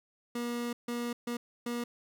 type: tone bursts at uneven times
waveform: 30% pulse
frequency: 239.1 Hz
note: A#3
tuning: 44 cents sharp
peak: -30 dBFS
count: 4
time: 0.35-0.73 / 0.88-1.13 / 1.27-1.37 / 1.66-1.84 s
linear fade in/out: 5 ms
effects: none